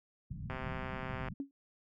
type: low-pass noise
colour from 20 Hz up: white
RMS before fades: -43 dBFS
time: 0.3-1.34 s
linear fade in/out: 10 ms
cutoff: 210 Hz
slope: 48 dB/octave
type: click train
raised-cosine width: 0.5 ms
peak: -26 dBFS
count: 103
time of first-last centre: 0.5-1.285 s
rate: 130 Hz
type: tone with exponential decay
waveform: sine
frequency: 277.2 Hz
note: C#4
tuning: in tune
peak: -31 dBFS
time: 1.4-1.51 s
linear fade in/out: 1 ms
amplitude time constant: 23 ms
effects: none